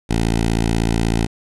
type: tone with notch filter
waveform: 10% pulse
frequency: 56.3 Hz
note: A1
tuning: 40 cents sharp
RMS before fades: -18 dBFS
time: 0.09-1.27 s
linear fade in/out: 20 ms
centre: 1200 Hz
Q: 1.6
effects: resampled to 24000 Hz + 8-bit